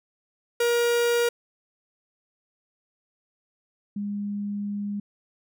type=tone pair in turn; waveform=45% pulse / sine; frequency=474.6 / 204 Hz; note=A#4 / G#3; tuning=+31 / -31 cents; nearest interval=octave + minor third; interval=1462 cents; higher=first; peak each=-20 / -27 dBFS; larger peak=first; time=0.6-1.29 / 3.96-5 s; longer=second; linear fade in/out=5 ms; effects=none